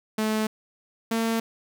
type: tone pair in turn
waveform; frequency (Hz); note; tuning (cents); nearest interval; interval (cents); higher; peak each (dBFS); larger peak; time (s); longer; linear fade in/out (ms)
sawtooth; 216.9 / 226.8; A3 / A#3; -25 / -47; minor second; 78; second; -19; neither; 0.18-0.47 / 1.11-1.4; neither; 5
effects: none